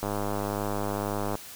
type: click train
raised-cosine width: 1 ms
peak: -16 dBFS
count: 136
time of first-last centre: 0.03-1.354 s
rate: 102 Hz
effects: white hiss -44 dBFS RMS until 1.55 s